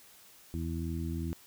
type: harmonic tone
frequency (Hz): 82.41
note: E2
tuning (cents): 0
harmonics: 1 / 2 / 3 / 4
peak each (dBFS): -35 / -38 / -40 / -41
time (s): 0.54-1.33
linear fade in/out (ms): 0
effects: white hiss -57 dBFS RMS until 1.46 s

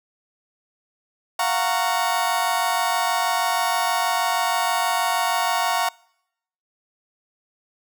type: chord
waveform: 35% pulse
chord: Gb major seventh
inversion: third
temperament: just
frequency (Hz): 693.7 / 740 / 925 / 1110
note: F5 / Gb5 / Bb5 / Db6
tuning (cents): -12 / 0 / -14 / +2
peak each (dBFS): -24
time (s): 1.39-5.89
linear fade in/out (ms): 5
effects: noise-tail reverb RT60 0.8 s tail -26 dB re dry

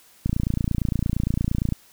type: click train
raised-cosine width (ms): 5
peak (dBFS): -10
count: 43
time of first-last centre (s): 0.26-1.723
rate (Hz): 28.7
effects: white hiss -54 dBFS RMS until 1.92 s

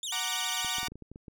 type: tone with vibrato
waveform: 25% pulse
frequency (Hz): 3334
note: G#7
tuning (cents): +6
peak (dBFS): -29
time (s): 0.03-0.8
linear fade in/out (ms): 2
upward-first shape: sine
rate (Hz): 12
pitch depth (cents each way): 230
type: chord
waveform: 10% pulse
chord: Gb augmented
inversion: none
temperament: equal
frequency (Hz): 740 / 932.3 / 1174.7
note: Gb5 / Bb5 / D6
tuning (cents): 0 / 0 / 0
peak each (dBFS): -28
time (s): 0.12-0.88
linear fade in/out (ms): 5
type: clicks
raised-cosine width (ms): 3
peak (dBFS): -32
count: 10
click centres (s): 0.647 / 0.784 / 0.831 / 0.883 / 0.92 / 0.956 / 1.023 / 1.116 / 1.159 / 1.282
effects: none

